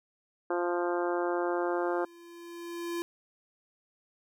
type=harmonic tone; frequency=175 Hz; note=F3; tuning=4 cents sharp; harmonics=2 / 3 / 4 / 5 / 6 / 7 / 8 / 9; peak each=-30 / -34 / -36 / -38 / -40 / -41 / -42 / -43 dBFS; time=0.5-2.05 s; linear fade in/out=5 ms
type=tone with exponential growth; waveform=square; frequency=342 Hz; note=F4; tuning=36 cents flat; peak=-31 dBFS; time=1.31-3.02 s; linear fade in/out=0 ms; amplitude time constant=370 ms
effects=none